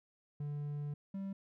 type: tone pair in turn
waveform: triangle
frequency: 146.1 / 195.02 Hz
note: D3 / G3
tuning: -9 / -9 cents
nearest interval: perfect fourth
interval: 500 cents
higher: second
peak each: -35 / -36 dBFS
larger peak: first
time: 0.4-0.94 / 1.14-1.33 s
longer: first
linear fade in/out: 5 ms
effects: none